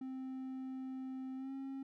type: tone with pitch glide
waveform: triangle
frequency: 261.6 to 269.6 Hz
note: C4 to C#4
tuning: 0 to -48 cents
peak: -39 dBFS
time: 0.01-1.83 s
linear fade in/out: 5 ms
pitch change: +52 cents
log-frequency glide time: 1.36-1.52 s
effects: none